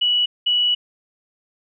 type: tone pair in turn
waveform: sine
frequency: 2940 / 2940 Hz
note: F#7 / F#7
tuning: -12 / -12 cents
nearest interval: unison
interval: 0 cents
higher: neither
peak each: -15 dBFS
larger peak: neither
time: 0.01-0.26 / 0.46-0.75 s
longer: second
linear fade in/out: 10 ms
effects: none